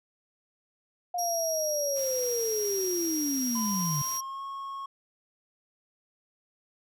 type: linear sweep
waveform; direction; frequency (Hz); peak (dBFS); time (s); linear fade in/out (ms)
sine; down; 715 to 138.59; -28; 1.14-4.02; 5
type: tone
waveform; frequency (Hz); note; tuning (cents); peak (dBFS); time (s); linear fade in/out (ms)
35% pulse; 5650; F8; +19; -28; 1.18-4.21; 10
type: noise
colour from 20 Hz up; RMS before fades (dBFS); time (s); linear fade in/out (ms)
white; -45; 1.95-4.19; 20
type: tone with pitch glide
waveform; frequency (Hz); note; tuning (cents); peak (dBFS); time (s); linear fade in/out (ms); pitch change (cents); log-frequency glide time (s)
triangle; 1015 to 1094.2; B5 to C#6; +47 to -23; -33; 3.55-4.86; 5; +130; 3.71-4.43
effects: none